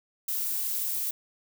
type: noise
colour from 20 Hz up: violet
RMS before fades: -30 dBFS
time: 0.28-1.11 s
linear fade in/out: 5 ms
effects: none